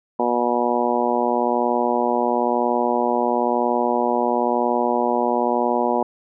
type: harmonic tone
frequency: 121 Hz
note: B2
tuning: 35 cents flat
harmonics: 2 / 3 / 4 / 5 / 6 / 7 / 8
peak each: -25 / -25 / -25 / -25 / -25 / -25 / -25 dBFS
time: 0.19-6.03 s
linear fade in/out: 5 ms
effects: none